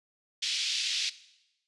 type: band-pass noise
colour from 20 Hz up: white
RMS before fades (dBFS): -31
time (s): 0.42-1.1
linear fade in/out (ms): 10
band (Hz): 2700 to 5000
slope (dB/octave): 24
effects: noise-tail reverb RT60 0.9 s tail -17 dB re dry + resampled to 24000 Hz